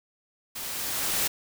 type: noise with level ramp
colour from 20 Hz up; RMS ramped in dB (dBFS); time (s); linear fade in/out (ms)
white; -36 to -25; 0.55-1.28; 10
effects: none